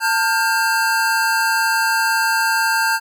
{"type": "tone cluster", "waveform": "square", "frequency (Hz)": [897, 1412, 1590], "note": ["A5", "F6", "G6"], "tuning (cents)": [33, 19, 24], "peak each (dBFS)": [-20, -24, -19], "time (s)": [0, 3], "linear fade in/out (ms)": 50, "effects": []}